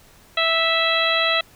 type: harmonic tone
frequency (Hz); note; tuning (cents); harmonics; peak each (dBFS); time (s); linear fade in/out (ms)
657; E5; -6; 1 / 2 / 3 / 4 / 5 / 6; -24 / -24 / -24 / -24 / -24 / -24; 0.37-1.41; 5
effects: pink hiss -51 dBFS RMS until 1.55 s